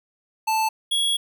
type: tone pair in turn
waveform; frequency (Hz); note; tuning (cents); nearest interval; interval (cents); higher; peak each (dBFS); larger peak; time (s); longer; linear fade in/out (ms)
square; 880 / 3334; A5 / G#7; 0 / +6; octave + major seventh; 2306; second; -20; neither; 0.47-0.69 / 0.91-1.17; second; 10
effects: none